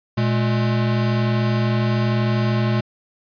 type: tone pair together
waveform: square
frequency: 118.7 / 211.5 Hz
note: A#2 / G#3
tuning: +32 / +32 cents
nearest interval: minor seventh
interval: 1000 cents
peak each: -19 / -23 dBFS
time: 0.17-2.81 s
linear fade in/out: 10 ms
effects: resampled to 11025 Hz